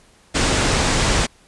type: low-pass noise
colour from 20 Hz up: pink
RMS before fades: -18 dBFS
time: 0.34-1.27 s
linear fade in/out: 20 ms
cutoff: 9000 Hz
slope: 48 dB/octave
effects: pink hiss -53 dBFS RMS until 1.47 s + resampled to 24000 Hz